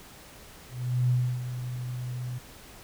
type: tone with ADSR envelope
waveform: sine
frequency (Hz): 124.4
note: B2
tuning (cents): +13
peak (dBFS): -20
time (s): 0.69-2.39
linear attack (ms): 410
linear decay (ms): 300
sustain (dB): -11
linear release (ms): 16
effects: pink hiss -49 dBFS RMS until 2.83 s